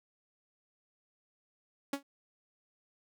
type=tone with exponential decay; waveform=sawtooth; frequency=279.1 Hz; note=C#4; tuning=12 cents sharp; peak=-24 dBFS; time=1.93-2.03 s; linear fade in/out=5 ms; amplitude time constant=20 ms; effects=none